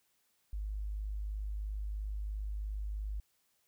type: tone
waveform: sine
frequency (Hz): 51.5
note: G#1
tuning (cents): -14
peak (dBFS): -35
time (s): 0.53-3.2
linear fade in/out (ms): 0
effects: white hiss -75 dBFS RMS until 3.67 s